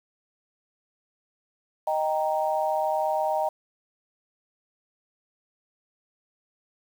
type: chord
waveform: sine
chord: Eb major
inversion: none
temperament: equal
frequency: 622.3 / 784 / 932.3 Hz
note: Eb5 / G5 / Bb5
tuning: 0 / 0 / 0 cents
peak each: -26 / -27 / -29 dBFS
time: 1.87-3.49 s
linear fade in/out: 5 ms
effects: 8-bit